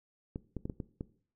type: clicks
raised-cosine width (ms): 3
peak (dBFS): -24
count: 6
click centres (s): 0.359 / 0.567 / 0.655 / 0.698 / 0.802 / 1.009
effects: noise-tail reverb RT60 0.5 s tail -18 dB re dry